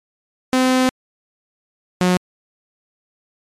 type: tone pair in turn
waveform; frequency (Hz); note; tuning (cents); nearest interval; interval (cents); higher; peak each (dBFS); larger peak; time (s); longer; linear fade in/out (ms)
sawtooth; 257.1 / 181.17; C4 / F#3; -30 / -36; tritone; 606; first; -9; neither; 0.53-0.89 / 2.01-2.17; first; 0
effects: low-pass 10000 Hz 12 dB/octave + MP3 96 kbps